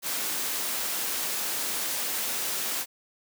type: high-pass noise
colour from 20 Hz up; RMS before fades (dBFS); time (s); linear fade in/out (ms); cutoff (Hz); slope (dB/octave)
white; -30; 0.02-2.86; 50; 210; 12
effects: none